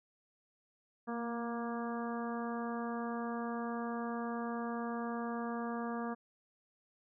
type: harmonic tone with a mistuned harmonic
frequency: 235.2 Hz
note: A#3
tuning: 16 cents sharp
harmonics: 1 / 2 / 3 / 4 / 5 / 6 / 7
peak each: -38 / -43 / -44 / -47 / -45 / -53 / -50 dBFS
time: 1.07-6.15 s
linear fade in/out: 20 ms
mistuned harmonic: 1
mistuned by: -22 cents
effects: none